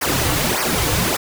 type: noise with flanger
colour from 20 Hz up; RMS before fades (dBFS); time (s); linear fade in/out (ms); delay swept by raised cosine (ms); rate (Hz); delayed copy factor
pink; -19; 0.01-1.17; 10; 0.26 to 4.96; 1.7; -0.95
effects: none